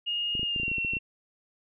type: tone with pitch glide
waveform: sine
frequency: 2851 to 2722 Hz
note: F7 to F7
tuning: +35 to -45 cents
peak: -27 dBFS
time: 0.06-0.99 s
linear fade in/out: 20 ms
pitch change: -80 cents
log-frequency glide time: 0.44-0.75 s
type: clicks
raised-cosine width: 3 ms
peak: -25 dBFS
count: 12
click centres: 0.352 / 0.395 / 0.431 / 0.562 / 0.599 / 0.633 / 0.681 / 0.716 / 0.783 / 0.848 / 0.935 / 0.968 s
effects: none

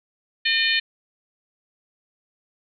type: harmonic tone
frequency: 606 Hz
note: D#5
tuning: 46 cents flat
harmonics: 3 / 4 / 5 / 6 / 7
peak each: -23 / -24 / -25 / -26 / -26 dBFS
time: 0.45-0.8 s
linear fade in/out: 10 ms
effects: none

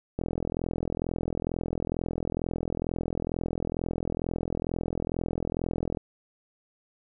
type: click train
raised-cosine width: 2 ms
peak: -16 dBFS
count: 245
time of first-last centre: 0.19-5.972 s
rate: 42.2 Hz
effects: none

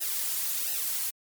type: noise with flanger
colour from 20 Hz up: blue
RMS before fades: -30 dBFS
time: 0-1.11 s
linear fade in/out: 20 ms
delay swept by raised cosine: 0.87 to 3.57 ms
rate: 1.4 Hz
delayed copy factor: -0.95
effects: MP3 96 kbps

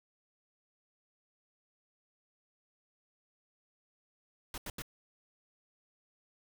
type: noise bursts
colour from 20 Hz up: pink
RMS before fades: -41 dBFS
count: 3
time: 4.54-4.821 s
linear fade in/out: 2 ms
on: 39 ms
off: 82 ms
effects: none

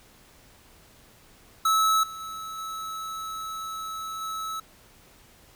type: tone with level steps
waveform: square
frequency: 1301 Hz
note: E6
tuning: 23 cents flat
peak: -20 / -37 / -35 / -33 / -31 dBFS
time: 1.65-4.6 s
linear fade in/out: 5 ms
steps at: 2.03 / 2.2 / 2.58 / 4.21 s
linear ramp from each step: 5 ms
effects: pink hiss -55 dBFS RMS until 5.55 s

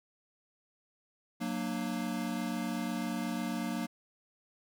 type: chord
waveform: square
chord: Gb augmented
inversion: none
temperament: equal with one note detuned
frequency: 185 / 233.1 / 299 Hz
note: Gb3 / Bb3 / D4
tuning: 0 / 0 / +31 cents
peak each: -39 / -36 / -40 dBFS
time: 1.4-3.87 s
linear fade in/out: 20 ms
effects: none

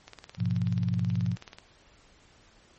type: click train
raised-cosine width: 0.2 ms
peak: -26 dBFS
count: 29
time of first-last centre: 0.08-1.585 s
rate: 18.6 Hz
type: chord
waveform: sine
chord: F diminished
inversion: first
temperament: equal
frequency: 103.83 / 123.47 / 174.61 Hz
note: Ab2 / Cb3 / F3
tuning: 0 / 0 / 0 cents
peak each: -29 dBFS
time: 0.37-1.37 s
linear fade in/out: 50 ms
effects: pink hiss -59 dBFS RMS until 2.78 s + MP3 32 kbps

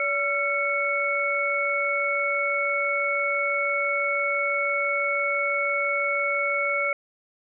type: tone cluster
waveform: sine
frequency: 572 / 1360 / 2214 Hz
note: D5 / F6 / C#7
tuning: -46 / -46 / -3 cents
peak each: -28 / -29 / -24 dBFS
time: 0-6.93 s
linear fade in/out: 2 ms
effects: none

